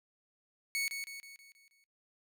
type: tone with echo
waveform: sawtooth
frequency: 2217 Hz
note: C#7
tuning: in tune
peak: -28 dBFS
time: 0.75-0.88 s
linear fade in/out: 0 ms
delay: 160 ms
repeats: 6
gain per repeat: -6 dB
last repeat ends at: 1.84 s
effects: noise-tail reverb RT60 0.1 s tail -21 dB re dry